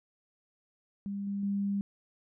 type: tone with level steps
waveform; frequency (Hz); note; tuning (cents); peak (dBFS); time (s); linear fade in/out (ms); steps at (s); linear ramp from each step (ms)
sine; 200; G3; +35; -33 / -31 / -28; 1.06-1.81; 0; 1.27 / 1.43; 2
effects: none